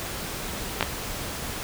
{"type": "clicks", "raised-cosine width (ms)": 0.3, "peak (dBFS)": -5, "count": 2, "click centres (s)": [0.809, 0.827], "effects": ["pink hiss -33 dBFS RMS until 1.63 s"]}